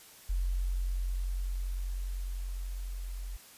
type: tone with level ramp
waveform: sine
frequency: 45.07 Hz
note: F#1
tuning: 45 cents flat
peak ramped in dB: -27 to -36 dBFS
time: 0.29-3.37 s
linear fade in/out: 10 ms
effects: white hiss -54 dBFS RMS until 3.57 s + resampled to 32000 Hz